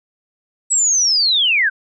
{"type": "linear sweep", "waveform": "sine", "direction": "down", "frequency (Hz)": [7902, 1480], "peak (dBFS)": -12, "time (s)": [0.7, 1.7], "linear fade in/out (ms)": 20, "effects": []}